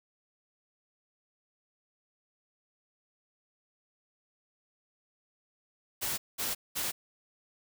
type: noise bursts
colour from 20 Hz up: white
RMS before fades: -33 dBFS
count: 3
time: 6.01-6.92 s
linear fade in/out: 20 ms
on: 170 ms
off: 200 ms
effects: none